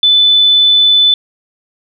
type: tone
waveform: sine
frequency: 3502 Hz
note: A7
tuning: 9 cents flat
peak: -5 dBFS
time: 0.03-1.14 s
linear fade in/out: 2 ms
effects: none